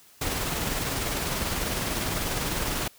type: noise with tremolo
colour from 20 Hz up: pink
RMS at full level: -27 dBFS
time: 0.21-2.88 s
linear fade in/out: 5 ms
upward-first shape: triangle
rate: 20 Hz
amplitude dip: 40%
effects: white hiss -55 dBFS RMS until 2.98 s